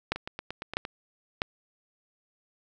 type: two click trains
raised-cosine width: 0.3 ms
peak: -19 / -10 dBFS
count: 7 / 3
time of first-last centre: 0.16-0.851 / 0.12-1.419 s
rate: 8.68 / 1.54 Hz
effects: none